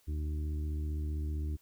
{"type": "harmonic tone", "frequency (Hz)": 75.5, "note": "D2", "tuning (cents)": 48, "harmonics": [1, 2, 3, 4, 5], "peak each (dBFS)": [-32, -47, -52, -46, -53], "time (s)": [0.07, 1.57], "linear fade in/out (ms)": 20, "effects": ["white hiss -68 dBFS RMS until 1.61 s"]}